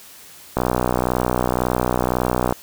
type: click train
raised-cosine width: 1 ms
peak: -4 dBFS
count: 122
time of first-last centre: 0.57-2.525 s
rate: 61.9 Hz
effects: white hiss -43 dBFS RMS until 2.62 s